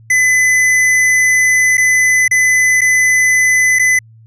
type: tone with dropouts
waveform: square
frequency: 2013 Hz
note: B6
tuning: 33 cents sharp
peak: -9 dBFS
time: 0.1-3.99 s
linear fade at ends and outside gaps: 5 ms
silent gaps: 1.772-1.778 / 2.28-2.311 / 2.809-2.815 / 3.788-3.794 s
effects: added 112 Hz sine -39 dBFS peak until 4.26 s + low-pass 11000 Hz 12 dB/octave